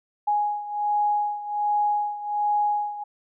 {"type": "beating tone pair", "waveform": "sine", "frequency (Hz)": [830.6, 831.9], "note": ["G#5", "G#5"], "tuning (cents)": [0, 3], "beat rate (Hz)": 1.3, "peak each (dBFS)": [-23, -27], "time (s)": [0.27, 3.04], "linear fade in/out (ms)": 10, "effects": []}